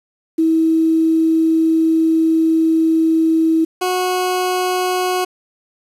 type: tone pair in turn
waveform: sine / 20% pulse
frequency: 323.1 / 365.9 Hz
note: E4 / F#4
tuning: -35 / -19 cents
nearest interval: major second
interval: 216 cents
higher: second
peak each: -11 dBFS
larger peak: neither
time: 0.38-3.65 / 3.81-5.25 s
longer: first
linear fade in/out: 10 ms
effects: resampled to 32000 Hz + 7-bit